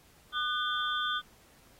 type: tone cluster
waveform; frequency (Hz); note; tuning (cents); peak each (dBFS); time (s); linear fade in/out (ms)
sine; 1213 / 1489 / 3201 / 3495; D#6 / F#6 / G7 / A7; -44 / +11 / +36 / -12; -33 / -34 / -37 / -35; 0.32-1.22; 50
effects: pink hiss -61 dBFS RMS until 1.79 s + AAC 48 kbps